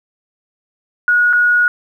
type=tone with dropouts; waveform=sine; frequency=1452 Hz; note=F#6; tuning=33 cents flat; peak=-9 dBFS; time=1.08-1.68 s; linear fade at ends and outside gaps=1 ms; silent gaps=1.329-1.333 s; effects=8-bit